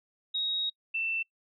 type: tone pair in turn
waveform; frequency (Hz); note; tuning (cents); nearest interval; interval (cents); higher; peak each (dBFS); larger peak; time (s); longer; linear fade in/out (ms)
sine; 3781 / 2674; A#7 / E7; +24 / +24; tritone; 600; first; -28; neither; 0.34-0.7 / 0.94-1.23; first; 10
effects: noise-tail reverb RT60 0.1 s tail -26 dB re dry